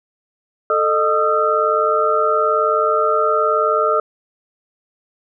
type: tone cluster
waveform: sine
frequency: 440.4 / 613 / 1241 / 1340 Hz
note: A4 / D#5 / D#6 / E6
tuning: +2 / -26 / -5 / +28 cents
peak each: -19 dBFS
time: 0.7-4 s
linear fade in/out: 2 ms
effects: none